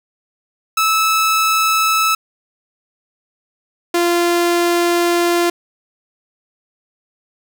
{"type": "tone pair in turn", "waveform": "sawtooth", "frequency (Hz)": [1306, 345.9], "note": ["E6", "F4"], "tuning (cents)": [-17, -17], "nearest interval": "octave + major seventh", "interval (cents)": 2300, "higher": "first", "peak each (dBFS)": -9, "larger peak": "neither", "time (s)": [[0.77, 2.15], [3.94, 5.5]], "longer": "second", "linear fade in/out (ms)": 5, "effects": []}